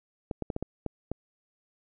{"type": "clicks", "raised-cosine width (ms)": 2, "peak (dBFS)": -18, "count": 7, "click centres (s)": [0.312, 0.423, 0.502, 0.564, 0.626, 0.863, 1.116], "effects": []}